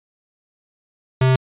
square tone, 130 Hz, C3, 11 cents flat, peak -13 dBFS, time 1.21-1.36 s, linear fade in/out 5 ms, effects resampled to 8000 Hz

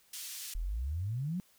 white band-pass noise, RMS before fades -43 dBFS, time 0.13-0.54 s, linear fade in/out 5 ms, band 2900 to 12000 Hz, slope 12 dB/octave
sine exponential sweep, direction up, 37.68 to 192.1 Hz, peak -32 dBFS, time 0.55-1.4 s, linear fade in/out 0 ms
effects white hiss -66 dBFS RMS until 1.58 s

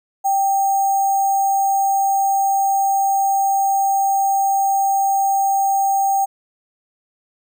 sine tone with sample-and-hold, 784 Hz, G5, in tune, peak -14 dBFS, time 0.24-6.26 s, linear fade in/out 20 ms, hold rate 7350 Hz, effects none

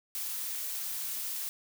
blue noise, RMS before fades -36 dBFS, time 0.15-1.49 s, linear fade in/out 0 ms, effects none

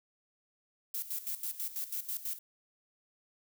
violet noise with tremolo, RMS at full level -36 dBFS, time 0.94-2.39 s, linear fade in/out 5 ms, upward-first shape square, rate 6.1 Hz, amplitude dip 75%, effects none

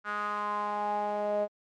sawtooth tone with band-pass filter sweep, 207.7 Hz, G#3, in tune, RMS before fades -31 dBFS, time 0.04-1.48 s, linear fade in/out 50 ms, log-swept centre 1400 to 600 Hz, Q 5.6, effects MP3 48 kbps

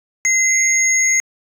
sine tone pair together, 2061 / 6562 Hz, C7 / G#8, -27 / -22 cents, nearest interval octave + minor sixth, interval 2005 cents, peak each -14 dBFS, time 0.25-1.2 s, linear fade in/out 0 ms, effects tanh soft clip ceiling -7 dBFS

